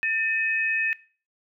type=tone pair together; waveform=sine; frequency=1795 / 2539 Hz; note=A6 / D#7; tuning=+34 / +34 cents; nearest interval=tritone; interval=600 cents; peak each=-25 dBFS; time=0.03-0.93 s; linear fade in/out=0 ms; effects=noise-tail reverb RT60 0.4 s tail -20 dB re dry